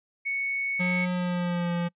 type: tone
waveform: sine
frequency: 2217 Hz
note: C#7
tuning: in tune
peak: -26 dBFS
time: 0.25-1.06 s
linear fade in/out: 20 ms
type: tone with pitch glide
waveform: square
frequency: 180 to 172.97 Hz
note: F#3 to F3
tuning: -47 to -16 cents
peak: -26 dBFS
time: 0.79-1.89 s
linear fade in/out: 20 ms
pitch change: -69 cents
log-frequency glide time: 1.13-1.72 s
effects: noise-tail reverb RT60 0.1 s tail -26 dB re dry + resampled to 8000 Hz